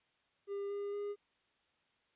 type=tone with pitch steps; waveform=triangle; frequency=400.6 / 404.8 / 409 Hz; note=G4 / G#4 / G#4; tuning=+38 / -44 / -26 cents; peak=-35 dBFS; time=0.47-1.16 s; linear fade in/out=50 ms; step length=230 ms; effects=white hiss -75 dBFS RMS until 2.15 s + resampled to 8000 Hz